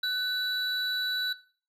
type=tone pair together; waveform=triangle; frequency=1502 / 3941 Hz; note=F#6 / B7; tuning=+26 / -4 cents; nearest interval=octave + perfect fourth; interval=1670 cents; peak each=-29 / -27 dBFS; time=0.03-1.33 s; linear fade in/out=5 ms; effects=noise-tail reverb RT60 0.4 s tail -17 dB re dry